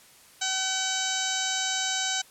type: harmonic tone with a mistuned harmonic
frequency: 760 Hz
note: F#5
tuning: 46 cents sharp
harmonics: 1 / 2 / 3 / 4 / 5 / 6 / 7 / 8 / 9 / 10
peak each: -35 / -33 / -39 / -34 / -33 / -38 / -39 / -33 / -37 / -35 dBFS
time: 0.41-2.22 s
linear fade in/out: 10 ms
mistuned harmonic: 5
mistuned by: +36 cents
effects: white hiss -54 dBFS RMS until 2.3 s + low-pass 12000 Hz 12 dB/octave